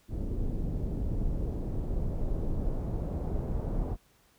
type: noise with low-pass filter sweep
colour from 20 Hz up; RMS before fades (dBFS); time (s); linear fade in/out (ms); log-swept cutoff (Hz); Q
brown; -31; 0.08-3.97; 50; 370 to 710; 1.1
effects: pink hiss -65 dBFS RMS until 4.38 s